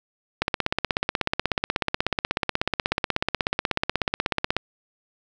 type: click train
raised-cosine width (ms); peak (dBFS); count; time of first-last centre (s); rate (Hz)
0.3; -5; 69; 0.42-4.566; 16.4
effects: none